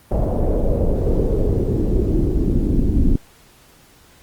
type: noise with low-pass filter sweep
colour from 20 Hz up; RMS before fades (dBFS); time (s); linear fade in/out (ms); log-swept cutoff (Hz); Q
brown; -17; 0.11-3.16; 5; 630 to 270; 3.2
effects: pink hiss -50 dBFS RMS until 4.22 s + Opus 32 kbps